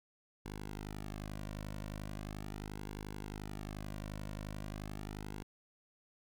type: tone with flanger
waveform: sawtooth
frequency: 51.4 Hz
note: G#1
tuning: 17 cents flat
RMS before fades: -44 dBFS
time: 0.45-5.43 s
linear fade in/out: 10 ms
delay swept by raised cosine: 1.6 to 2.45 ms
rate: 0.39 Hz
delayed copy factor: -0.75
effects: none